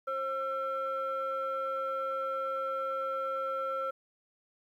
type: tone pair together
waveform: sine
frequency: 534 / 1345.6 Hz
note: C5 / E6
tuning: +35 / +35 cents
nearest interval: octave + major third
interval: 1600 cents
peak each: -33 / -32 dBFS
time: 0.07-3.91 s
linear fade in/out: 10 ms
effects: tanh soft clip ceiling -26 dBFS + 11-bit